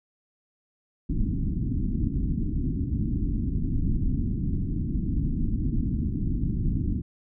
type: low-pass noise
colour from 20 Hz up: pink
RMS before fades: -26 dBFS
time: 1.09-7.02 s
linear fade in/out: 10 ms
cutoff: 300 Hz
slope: 48 dB/octave
effects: none